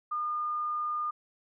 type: tone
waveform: sine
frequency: 1215 Hz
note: D#6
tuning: 42 cents flat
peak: -29 dBFS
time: 0.11-1.11 s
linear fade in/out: 10 ms
effects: none